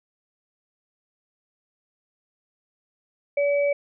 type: tone pair together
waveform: sine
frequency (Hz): 572 / 2288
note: D5 / D7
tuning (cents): -46 / -46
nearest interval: 2 octaves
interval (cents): 2400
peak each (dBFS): -19 / -30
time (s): 3.37-3.73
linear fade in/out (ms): 5
effects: none